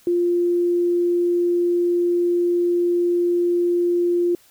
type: tone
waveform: sine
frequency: 349.2 Hz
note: F4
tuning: in tune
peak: -16 dBFS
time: 0.07-4.35 s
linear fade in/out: 2 ms
effects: white hiss -54 dBFS RMS until 4.5 s